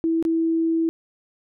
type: tone with dropouts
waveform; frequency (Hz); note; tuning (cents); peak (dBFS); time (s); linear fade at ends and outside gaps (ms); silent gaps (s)
sine; 327.5; E4; -11; -18; 0.04-0.89; 0; 0.226-0.251
effects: none